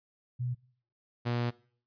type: tone pair in turn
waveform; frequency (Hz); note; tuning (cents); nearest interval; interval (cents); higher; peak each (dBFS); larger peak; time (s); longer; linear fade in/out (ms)
sine / sawtooth; 123.8 / 120.14; B2 / B2; +5 / -47; minor second; 52; first; -30 / -25; second; 0.39-0.55 / 1.25-1.51; second; 20
effects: noise-tail reverb RT60 0.5 s tail -21 dB re dry + resampled to 11025 Hz